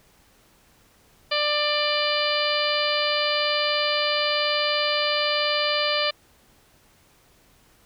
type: harmonic tone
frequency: 593 Hz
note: D5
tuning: 17 cents sharp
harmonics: 1 / 2 / 3 / 4 / 5 / 6 / 7 / 8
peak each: -26 / -29 / -31 / -29 / -28 / -32 / -30 / -30 dBFS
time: 1.31-6.11 s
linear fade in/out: 10 ms
effects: pink hiss -58 dBFS RMS until 7.85 s